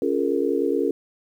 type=chord; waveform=sine; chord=Bb minor seventh; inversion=first; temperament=just; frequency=279.7 / 349.6 / 419.5 / 466.2 Hz; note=Db4 / F4 / Ab4 / Bb4; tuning=+16 / +2 / +17 / 0 cents; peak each=-25 dBFS; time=0.02-0.91 s; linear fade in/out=2 ms; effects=9-bit